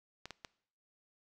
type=clicks; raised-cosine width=0.2 ms; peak=-26 dBFS; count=3; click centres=0.256 / 0.307 / 0.448 s; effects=noise-tail reverb RT60 0.6 s tail -21 dB re dry